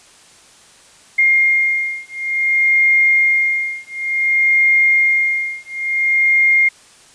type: beating tone pair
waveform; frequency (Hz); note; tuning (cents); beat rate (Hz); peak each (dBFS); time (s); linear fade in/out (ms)
sine; 2124 / 2124.56; C7 / C7; +25 / +26; 0.56; -15; 1.18-6.69; 10
effects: white hiss -46 dBFS RMS until 7.14 s + resampled to 22050 Hz